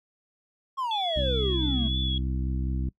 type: exponential sweep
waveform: triangle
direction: down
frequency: 1100 to 211.9 Hz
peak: -25 dBFS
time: 0.77-1.89 s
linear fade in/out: 20 ms
type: tone with vibrato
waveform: sine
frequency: 3391 Hz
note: G#7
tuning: 35 cents sharp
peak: -29 dBFS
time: 0.91-2.18 s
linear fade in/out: 2 ms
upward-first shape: sine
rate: 3 Hz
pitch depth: 31 cents each way
type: harmonic tone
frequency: 64.9 Hz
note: C2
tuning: 13 cents flat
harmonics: 1 / 2 / 3 / 4 / 5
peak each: -27 / -33 / -37 / -39 / -41 dBFS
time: 1.16-2.89 s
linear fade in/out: 5 ms
effects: noise-tail reverb RT60 0.1 s tail -21 dB re dry